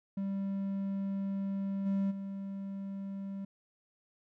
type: tone with level steps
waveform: triangle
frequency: 196 Hz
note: G3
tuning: in tune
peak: -30 / -26 / -35 dBFS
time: 0.17-3.45 s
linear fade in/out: 5 ms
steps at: 1.85 / 2.1 s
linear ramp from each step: 20 ms
effects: none